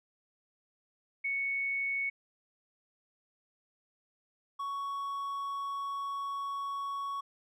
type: tone pair in turn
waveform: sine / triangle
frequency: 2217 / 1114.9 Hz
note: C#7 / C#6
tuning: 0 / +10 cents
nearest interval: octave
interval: 1190 cents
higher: first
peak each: -30 / -32 dBFS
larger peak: first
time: 1.24-2.1 / 4.59-7.21 s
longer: second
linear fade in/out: 10 ms
effects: none